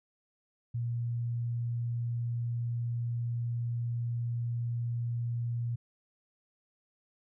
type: tone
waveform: sine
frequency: 118.5 Hz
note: A#2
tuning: 29 cents sharp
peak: -30 dBFS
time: 0.74-5.76 s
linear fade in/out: 10 ms
effects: none